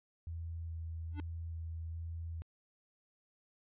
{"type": "tone with vibrato", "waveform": "sine", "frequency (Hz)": 82.4, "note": "E2", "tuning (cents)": 0, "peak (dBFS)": -39, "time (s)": [0.27, 2.42], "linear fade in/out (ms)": 0, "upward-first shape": "square", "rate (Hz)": 1.2, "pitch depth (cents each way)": 11}
{"type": "tone with exponential growth", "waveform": "square", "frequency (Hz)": 293.7, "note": "D4", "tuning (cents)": 0, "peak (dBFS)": -38, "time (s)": [1.11, 1.2], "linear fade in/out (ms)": 0, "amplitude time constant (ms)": 18}
{"effects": ["resampled to 8000 Hz"]}